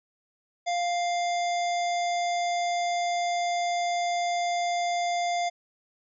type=harmonic tone with a mistuned harmonic; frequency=699 Hz; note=F5; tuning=1 cent sharp; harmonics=1 / 3 / 5 / 7 / 9 / 10; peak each=-25 / -35 / -39 / -42 / -44 / -45 dBFS; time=0.66-5.5 s; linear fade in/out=20 ms; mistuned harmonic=9; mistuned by=+17 cents; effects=none